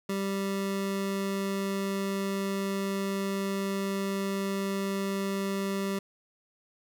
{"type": "tone", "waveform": "25% pulse", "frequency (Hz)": 196, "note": "G3", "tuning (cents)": 0, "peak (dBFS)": -25, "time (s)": [0.09, 5.99], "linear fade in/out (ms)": 5, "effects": []}